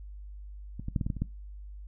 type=clicks; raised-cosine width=5 ms; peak=-25 / -22 / -15 / -18 / -19 / -18 / -26 / -16 dBFS; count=8; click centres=0.796 / 0.884 / 0.962 / 1.012 / 1.065 / 1.102 / 1.167 / 1.22 s; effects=noise-tail reverb RT60 0.2 s tail -19 dB re dry + added 50 Hz sine -41 dBFS peak until 1.87 s